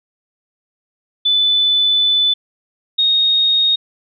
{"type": "tone pair in turn", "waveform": "sine", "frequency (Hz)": [3498, 3726], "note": ["A7", "A#7"], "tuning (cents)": [-11, -2], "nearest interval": "minor second", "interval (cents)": 109, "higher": "second", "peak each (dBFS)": -11, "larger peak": "neither", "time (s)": [[1.25, 2.34], [2.98, 3.76]], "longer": "first", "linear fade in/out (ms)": 10, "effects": []}